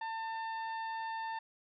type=harmonic tone; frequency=897 Hz; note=A5; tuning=33 cents sharp; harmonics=1 / 2 / 3 / 4 / 5; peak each=-37 / -44 / -55 / -57 / -58 dBFS; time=0.01-1.39 s; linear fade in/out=5 ms; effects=none